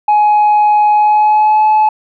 sine tone with pitch glide, 840 to 859.1 Hz, G#5 to A5, +19 to -42 cents, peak -4 dBFS, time 0.08-1.89 s, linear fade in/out 5 ms, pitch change +39 cents, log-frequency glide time 0.92-1.66 s, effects tanh soft clip ceiling -5 dBFS

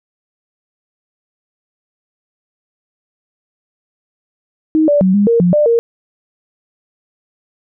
sine tone with pitch steps, 313.9 / 582 / 187.5 / 203.6 / 465.2 / 176.4 / 596 / 465.5 Hz, D#4 / D5 / F#3 / G#3 / A#4 / F3 / D5 / A#4, +15 / -16 / +23 / -34 / -4 / +18 / +25 / -2 cents, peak -8 dBFS, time 4.75-5.79 s, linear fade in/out 0 ms, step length 130 ms, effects none

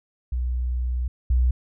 sine tone pair in turn, 61.74 / 62.07 Hz, B1 / B1, 0 / +9 cents, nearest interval unison, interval 9 cents, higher second, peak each -22 / -16 dBFS, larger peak second, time 0.32-1.08 / 1.3-1.51 s, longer first, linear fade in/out 5 ms, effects none

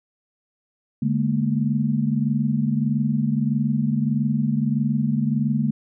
sine tone cluster, 145 / 210.6 / 232.2 Hz, D3 / G#3 / A#3, -22 / +24 / -7 cents, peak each -23 dBFS, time 1.02-5.71 s, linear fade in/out 5 ms, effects none

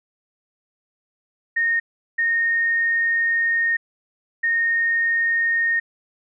sine tone bursts at uneven times, 1846 Hz, A#6, 17 cents flat, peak -17 dBFS, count 3, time 1.56-1.8 / 2.18-3.77 / 4.43-5.8 s, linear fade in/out 10 ms, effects none

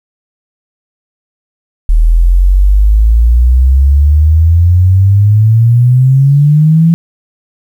sine exponential sweep, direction up, 38.79 to 168.4 Hz, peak -3 dBFS, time 1.89-6.94 s, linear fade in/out 0 ms, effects 7-bit

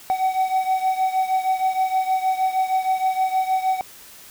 triangle beating tone pair, 753 / 759.4 Hz, F#5 / F#5, +30 / +45 cents, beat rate 6.4 Hz, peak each -18 / -22 dBFS, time 0.1-3.81 s, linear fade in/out 0 ms, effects white hiss -44 dBFS RMS until 4.3 s

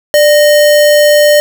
sine tone with sample-and-hold, 592 Hz, D5, 14 cents sharp, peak -3 dBFS, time 0.14-1.4 s, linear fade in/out 0 ms, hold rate 2450 Hz, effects none

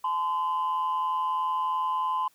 sine tone pair together, 862 / 1025.1 Hz, A5 / C6, -36 / -36 cents, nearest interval minor third, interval 300 cents, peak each -31 / -24 dBFS, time 0.04-2.28 s, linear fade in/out 5 ms, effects tanh soft clip ceiling -21 dBFS + white hiss -64 dBFS RMS until 2.34 s

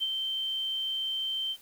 sine tone with ADSR envelope, 3117 Hz, G7, 11 cents flat, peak -25 dBFS, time 0-1.57 s, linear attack 27 ms, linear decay 37 ms, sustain -4 dB, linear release 60 ms, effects white hiss -56 dBFS RMS until 1.61 s

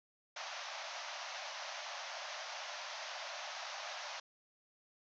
pink band-pass noise, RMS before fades -45 dBFS, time 0.36-4.2 s, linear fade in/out 5 ms, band 570 to 6400 Hz, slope 96 dB/octave, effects none

